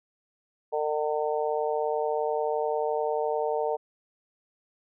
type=harmonic tone; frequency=151.4 Hz; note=D#3; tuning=47 cents flat; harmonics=3 / 4 / 5 / 6; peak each=-28 / -30 / -32 / -34 dBFS; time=0.72-3.77 s; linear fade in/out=20 ms; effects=none